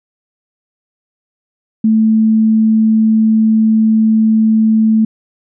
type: tone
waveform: sine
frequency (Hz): 220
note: A3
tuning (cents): 0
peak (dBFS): -7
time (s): 1.84-5.05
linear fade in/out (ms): 5
effects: none